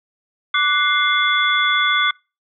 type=tone cluster; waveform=sine; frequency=1166 / 1480 / 2101 / 3433 Hz; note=D6 / F#6 / C7 / A7; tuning=-13 / 0 / +7 / -43 cents; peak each=-20 dBFS; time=0.54-2.11 s; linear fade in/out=5 ms; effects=noise-tail reverb RT60 0.3 s tail -26 dB re dry